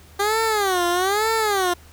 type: tone with vibrato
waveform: 15% pulse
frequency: 395.2 Hz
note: G4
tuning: 14 cents sharp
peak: -12 dBFS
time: 0.19-1.74 s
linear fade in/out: 10 ms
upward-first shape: sine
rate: 1.1 Hz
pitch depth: 220 cents each way
effects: added 78 Hz sine -47 dBFS peak until 1.92 s + pink hiss -50 dBFS RMS until 1.92 s